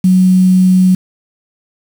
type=tone with quantisation; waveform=sine; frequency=185 Hz; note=F#3; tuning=in tune; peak=-5 dBFS; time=0.04-0.95 s; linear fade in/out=5 ms; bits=5; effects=none